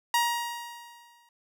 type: tone with exponential decay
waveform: sawtooth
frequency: 946 Hz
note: A#5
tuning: 25 cents sharp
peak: -17 dBFS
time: 0.14-1.29 s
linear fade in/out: 2 ms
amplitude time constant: 250 ms
effects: none